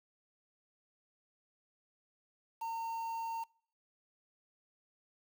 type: tone with quantisation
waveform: triangle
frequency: 912 Hz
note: A#5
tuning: 38 cents flat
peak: -34 dBFS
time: 2.61-3.44 s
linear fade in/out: 10 ms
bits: 9
effects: noise-tail reverb RT60 0.5 s tail -25 dB re dry